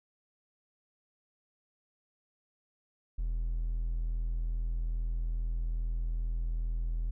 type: tone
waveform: triangle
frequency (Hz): 41.2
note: E1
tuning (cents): 0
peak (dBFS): -27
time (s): 3.18-7.11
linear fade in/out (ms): 10
effects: tanh soft clip ceiling -23 dBFS